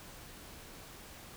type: silence
effects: pink hiss -51 dBFS RMS until 1.36 s